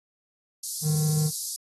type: high-pass noise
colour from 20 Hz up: white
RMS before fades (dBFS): -31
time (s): 0.63-1.56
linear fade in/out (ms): 5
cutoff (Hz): 4400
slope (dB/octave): 48
type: tone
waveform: triangle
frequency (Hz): 153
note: D#3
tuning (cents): -29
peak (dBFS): -20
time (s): 0.82-1.31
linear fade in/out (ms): 50
effects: AAC 32 kbps